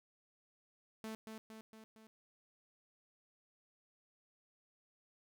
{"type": "tone with echo", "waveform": "sawtooth", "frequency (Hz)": 220, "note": "A3", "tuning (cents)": 0, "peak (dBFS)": -39, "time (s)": [1.04, 1.15], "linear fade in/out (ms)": 0, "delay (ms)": 230, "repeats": 4, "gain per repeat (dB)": -4, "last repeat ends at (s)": 2.07, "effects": []}